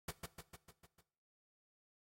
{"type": "noise with echo", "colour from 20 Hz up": "pink", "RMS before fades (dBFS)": -42, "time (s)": [0.08, 0.11], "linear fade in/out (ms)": 5, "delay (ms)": 150, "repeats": 6, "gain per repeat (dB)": -4, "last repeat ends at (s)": 1.01, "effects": ["noise-tail reverb RT60 0.6 s tail -18 dB re dry", "AAC 48 kbps"]}